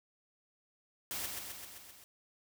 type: noise with echo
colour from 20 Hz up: white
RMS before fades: -39 dBFS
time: 1.11-1.26 s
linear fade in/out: 0 ms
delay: 130 ms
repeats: 6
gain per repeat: -3 dB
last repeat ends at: 2.04 s
effects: none